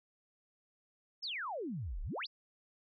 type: exponential two-way sweep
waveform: sine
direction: down then up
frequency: 5500 to 31 to 5500 Hz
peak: -37 dBFS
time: 1.22-2.27 s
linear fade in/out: 20 ms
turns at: 2.02 s
effects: none